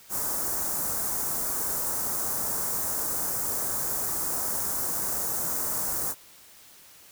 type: band-stop noise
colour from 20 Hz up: white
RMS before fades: -29 dBFS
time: 0.09-6.15 s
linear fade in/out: 50 ms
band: 1400 to 6400 Hz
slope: 24 dB/octave
effects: white hiss -52 dBFS RMS until 7.11 s